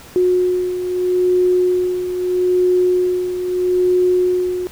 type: beating tone pair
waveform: sine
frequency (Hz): 362.7 / 363.48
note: F#4 / F#4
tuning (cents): -34 / -31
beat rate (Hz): 0.78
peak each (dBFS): -14 / -21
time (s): 0.16-4.67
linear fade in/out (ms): 0
effects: pink hiss -40 dBFS RMS until 4.71 s